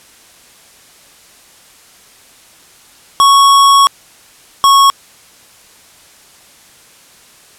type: tone pair in turn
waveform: square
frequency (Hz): 1108.7 / 1102.6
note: C#6 / C#6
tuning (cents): 0 / -10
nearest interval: unison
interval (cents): 10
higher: first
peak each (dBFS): -5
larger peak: neither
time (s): 3.2-3.87 / 4.64-4.9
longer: first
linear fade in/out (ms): 0
effects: white hiss -43 dBFS RMS until 7.58 s + low-pass 11000 Hz 12 dB/octave